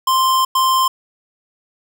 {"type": "tone bursts at uneven times", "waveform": "square", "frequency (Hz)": 1046.5, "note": "C6", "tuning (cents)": 0, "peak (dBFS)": -13, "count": 2, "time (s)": [[0.07, 0.45], [0.55, 0.88]], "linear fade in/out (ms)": 5, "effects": []}